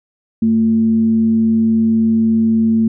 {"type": "tone with frequency modulation", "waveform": "sine", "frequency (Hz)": 224.1, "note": "A3", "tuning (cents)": 32, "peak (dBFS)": -10, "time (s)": [0.42, 2.88], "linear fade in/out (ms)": 5, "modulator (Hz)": 129, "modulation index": 0.22, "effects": []}